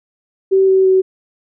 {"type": "tone with pitch steps", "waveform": "sine", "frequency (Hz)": [384.2, 380.7, 377.2], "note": ["G4", "F#4", "F#4"], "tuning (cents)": [-35, 49, 33], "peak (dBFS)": -8, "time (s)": [0.51, 1.02], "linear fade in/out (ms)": 20, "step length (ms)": 170, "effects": []}